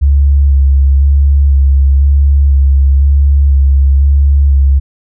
sine tone with vibrato, 69.3 Hz, C#2, in tune, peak -4 dBFS, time 0.01-4.8 s, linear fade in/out 20 ms, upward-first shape square, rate 1 Hz, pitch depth 21 cents each way, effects none

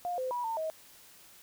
sine tone with pitch steps, 708 / 514 / 972 / 901 / 634 Hz, F5 / C5 / B5 / A5 / D#5, +23 / -31 / -28 / +41 / +32 cents, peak -31 dBFS, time 0.05-0.7 s, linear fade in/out 0 ms, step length 130 ms, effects white hiss -56 dBFS RMS until 1.42 s

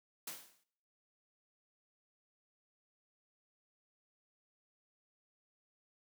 white noise with exponential decay, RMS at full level -41 dBFS, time 0.27-0.64 s, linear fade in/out 5 ms, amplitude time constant 80 ms, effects noise-tail reverb RT60 0.8 s tail -25 dB re dry + high-pass 150 Hz 12 dB/octave

